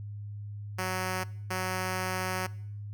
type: tone bursts at uneven times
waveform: 5% pulse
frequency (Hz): 185.5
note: F#3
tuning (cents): +5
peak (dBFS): -19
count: 2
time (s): 0.78-1.24 / 1.5-2.47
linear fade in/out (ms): 10
effects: noise-tail reverb RT60 0.7 s tail -21 dB re dry + added 103 Hz sine -37 dBFS peak until 2.93 s